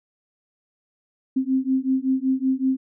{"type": "beating tone pair", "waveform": "sine", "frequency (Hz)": [260.4, 265.7], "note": ["C4", "C4"], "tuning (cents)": [-8, 27], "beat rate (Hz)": 5.3, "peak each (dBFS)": [-22, -22], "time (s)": [1.36, 2.77], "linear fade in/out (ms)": 10, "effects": []}